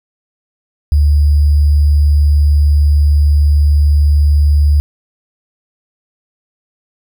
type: tone with sample-and-hold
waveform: sine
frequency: 73.3 Hz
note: D2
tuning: 3 cents flat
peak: -6 dBFS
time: 0.92-4.8 s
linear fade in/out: 0 ms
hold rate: 4900 Hz
effects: none